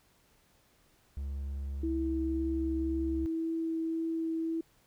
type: tone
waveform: triangle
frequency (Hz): 69.2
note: C#2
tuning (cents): -2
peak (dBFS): -32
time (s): 1.17-3.26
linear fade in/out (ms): 0
type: tone with vibrato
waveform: sine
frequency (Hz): 326.1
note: E4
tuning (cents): -19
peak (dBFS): -30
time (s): 1.83-4.61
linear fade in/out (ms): 5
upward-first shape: triangle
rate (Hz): 1.9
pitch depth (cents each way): 8
effects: pink hiss -67 dBFS RMS until 4.86 s